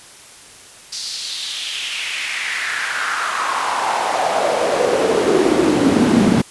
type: noise with high-pass filter sweep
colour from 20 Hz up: brown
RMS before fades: -18 dBFS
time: 0.92-6.42 s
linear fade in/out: 10 ms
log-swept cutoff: 5000 to 200 Hz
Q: 3.4
effects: white hiss -41 dBFS RMS until 6.5 s + resampled to 24000 Hz